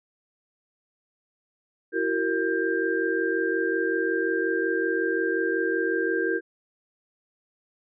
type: tone cluster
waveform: sine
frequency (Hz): 333.4 / 378.9 / 463.3 / 1590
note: E4 / F#4 / A#4 / G6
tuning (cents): +20 / +41 / -11 / +24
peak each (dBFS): -28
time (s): 1.92-6.41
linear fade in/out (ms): 50
effects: none